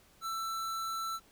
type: tone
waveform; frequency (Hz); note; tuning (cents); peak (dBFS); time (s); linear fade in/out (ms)
square; 1332; E6; +18; -35; 0.21-1.2; 50
effects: pink hiss -63 dBFS RMS until 1.31 s